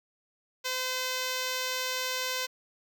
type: tone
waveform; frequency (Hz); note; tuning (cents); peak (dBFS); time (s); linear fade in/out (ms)
5% pulse; 512; C5; -38; -18; 0.64-2.47; 20
effects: none